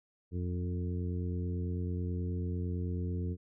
harmonic tone with a mistuned harmonic, 89.1 Hz, F2, 35 cents sharp, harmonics 1 / 2 / 3 / 4 / 5, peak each -33 / -39 / -43 / -45 / -47 dBFS, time 0.31-3.37 s, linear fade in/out 50 ms, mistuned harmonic 1, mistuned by -24 cents, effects none

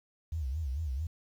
sine tone with vibrato, 72.3 Hz, D2, 27 cents flat, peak -31 dBFS, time 0.32-1.07 s, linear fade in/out 5 ms, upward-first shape sine, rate 4.5 Hz, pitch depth 230 cents each way, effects 10-bit

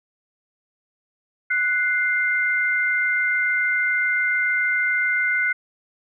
sine tone pair together, 1480 / 2093 Hz, F#6 / C7, 0 / 0 cents, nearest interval tritone, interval 600 cents, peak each -21 dBFS, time 1.5-5.53 s, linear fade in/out 10 ms, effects none

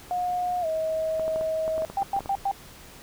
sine tone with pitch glide, 719 to 636.9 Hz, F#5 to D#5, -50 to +40 cents, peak -24 dBFS, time 0.11-1.85 s, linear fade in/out 0 ms, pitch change -210 cents, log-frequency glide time 0.61-0.66 s
clicks, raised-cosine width 1 ms, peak -22 dBFS, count 12, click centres 1.196 / 1.28 / 1.36 / 1.411 / 1.679 / 1.78 / 1.821 / 1.9 / 2.021 / 2.165 / 2.206 / 2.259 s
sine tone bursts, 790 Hz, G5, 13 cents sharp, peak -22 dBFS, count 4, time 1.97-2.514 s, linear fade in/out 2 ms, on 61 ms, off 100 ms
effects pink hiss -47 dBFS RMS until 3.02 s

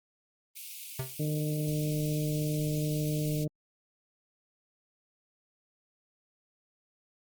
white high-pass noise, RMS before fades -43 dBFS, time 0.55-3.45 s, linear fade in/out 20 ms, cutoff 2200 Hz, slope 96 dB/octave
square tone with exponential decay, 130.81 Hz, C3, in tune, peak -29 dBFS, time 0.99-1.17 s, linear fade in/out 5 ms, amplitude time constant 38 ms
harmonic tone, 151.5 Hz, D#3, 46 cents flat, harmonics 1 / 2 / 3 / 4, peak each -29 / -35 / -39 / -41 dBFS, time 1.19-3.48 s, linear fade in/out 10 ms
effects Opus 24 kbps

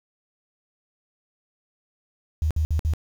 sine tone bursts, 77.78 Hz, D#2, in tune, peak -19 dBFS, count 4, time 2.42-2.936 s, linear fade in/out 0 ms, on 87 ms, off 56 ms, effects 8-bit

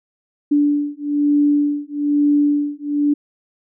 sine beating tone pair, 290.7 / 291.8 Hz, D4 / D4, -18 / -11 cents, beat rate 1.1 Hz, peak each -17 dBFS, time 0.51-3.14 s, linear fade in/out 10 ms, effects none

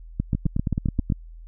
two click trains, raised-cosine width 5 ms, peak -11 / -10 dBFS, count 8 / 8, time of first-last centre 0.35-1.101 / 0.2-1.122 s, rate 9.32 / 7.59 Hz, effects added 41 Hz sine -39 dBFS peak until 1.47 s

